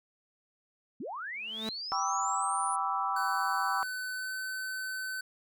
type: linear sweep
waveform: sine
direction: up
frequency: 182.6 to 9956 Hz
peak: -36 dBFS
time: 1-2.76 s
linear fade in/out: 5 ms
type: tone with exponential growth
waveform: sawtooth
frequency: 220 Hz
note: A3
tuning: in tune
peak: -28 dBFS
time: 1.34-1.69 s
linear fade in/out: 0 ms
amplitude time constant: 75 ms
type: chord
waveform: sine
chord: E minor seventh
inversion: first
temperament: equal with one note detuned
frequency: 784 / 987.8 / 1152.5 / 1318.5 Hz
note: G5 / B5 / D6 / E6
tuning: 0 / 0 / -33 / 0 cents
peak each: -34 dBFS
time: 1.92-3.83 s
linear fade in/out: 0 ms
type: tone with pitch glide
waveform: square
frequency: 1508 to 1521.1 Hz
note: F#6 to F#6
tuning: +32 to +47 cents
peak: -35 dBFS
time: 3.16-5.21 s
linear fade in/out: 5 ms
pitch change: +15 cents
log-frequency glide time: 4.14-4.31 s
effects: none